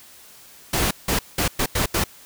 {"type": "noise bursts at uneven times", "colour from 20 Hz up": "pink", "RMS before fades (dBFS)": -21, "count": 6, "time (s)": [[0.73, 0.91], [1.08, 1.19], [1.38, 1.48], [1.59, 1.66], [1.75, 1.86], [1.94, 2.04]], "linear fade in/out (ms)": 5, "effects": ["white hiss -47 dBFS RMS until 2.25 s"]}